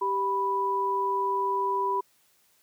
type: tone pair together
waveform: sine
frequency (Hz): 392 / 986.3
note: G4 / B5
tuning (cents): 0 / -3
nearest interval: octave + major third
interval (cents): 1597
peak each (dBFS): -30 / -25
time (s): 0.01-2.01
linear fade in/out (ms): 10
effects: white hiss -65 dBFS RMS until 2.62 s + high-pass 60 Hz 12 dB/octave